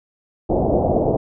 white low-pass noise, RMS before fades -18 dBFS, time 0.49-1.17 s, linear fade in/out 10 ms, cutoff 740 Hz, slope 48 dB/octave, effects none

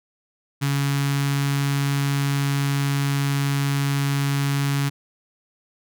sawtooth tone with notch filter, 140.2 Hz, C#3, 20 cents sharp, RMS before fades -22 dBFS, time 0.61-4.9 s, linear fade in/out 20 ms, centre 540 Hz, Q 0.59, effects none

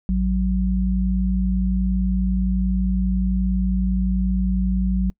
sine tone pair together, 55.3 / 187.2 Hz, A1 / F#3, +9 / +20 cents, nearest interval octave + major sixth, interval 2111 cents, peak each -20 dBFS, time 0.09-5.1 s, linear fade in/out 0 ms, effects noise-tail reverb RT60 0.1 s tail -26 dB re dry

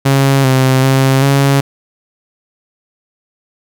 sawtooth tone with pitch steps, 136.7 / 131.2 / 133.9 / 138.4 Hz, C#3 / C3 / C3 / C#3, -24 / +5 / +40 / -2 cents, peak -4 dBFS, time 0.05-1.61 s, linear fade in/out 10 ms, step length 390 ms, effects none

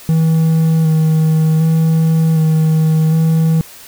triangle tone with vibrato, 159.7 Hz, D#3, 45 cents sharp, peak -7 dBFS, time 0.09-3.61 s, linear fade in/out 0 ms, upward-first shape square, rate 0.66 Hz, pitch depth 17 cents each way, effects white hiss -37 dBFS RMS until 3.87 s

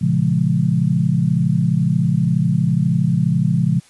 sine chord, Bb minor seventh, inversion none, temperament equal with one note detuned, 116.54 / 138.59 / 170.82 / 207.7 Hz, Bb2 / Db3 / F3 / Ab3, 0 / 0 / -38 / 0 cents, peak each -22 / -18 / -17 / -23 dBFS, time 0.01-3.8 s, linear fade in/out 10 ms, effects white hiss -50 dBFS RMS until 3.89 s + resampled to 24000 Hz

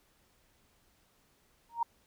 sine tone with exponential growth, 932.3 Hz, A#5, in tune, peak -24 dBFS, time 1.69-1.83 s, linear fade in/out 5 ms, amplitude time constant 29 ms, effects pink hiss -69 dBFS RMS until 2.06 s

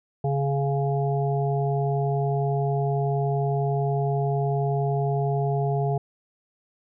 harmonic tone, 139.3 Hz, C#3, 9 cents sharp, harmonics 1 / 3 / 5 / 6, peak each -23 / -28 / -29 / -36 dBFS, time 0.24-5.98 s, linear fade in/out 5 ms, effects none

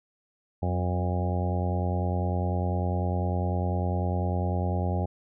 harmonic tone with a mistuned harmonic, 90 Hz, F#2, 47 cents flat, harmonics 1 / 2 / 3 / 4 / 5 / 6 / 7 / 8 / 9, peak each -26 / -32 / -39 / -38 / -40 / -39 / -38 / -39 / -37 dBFS, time 0.62-5.06 s, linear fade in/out 10 ms, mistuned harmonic 3, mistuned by -26 cents, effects none

